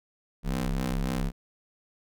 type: ring-modulated tone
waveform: 25% pulse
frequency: 65.41 Hz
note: C2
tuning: in tune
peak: -20 dBFS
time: 0.43-1.32 s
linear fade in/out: 50 ms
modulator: 100 Hz
effects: none